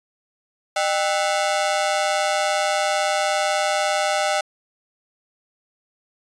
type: ring-modulated tone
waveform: sawtooth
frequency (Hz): 698.5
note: F5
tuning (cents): 0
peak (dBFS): -12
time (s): 0.76-4.41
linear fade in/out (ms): 5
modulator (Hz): 88.9
effects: resampled to 22050 Hz